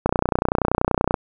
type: click train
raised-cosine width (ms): 1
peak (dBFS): -3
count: 34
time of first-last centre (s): 0.06-1.142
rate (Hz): 30.5
effects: none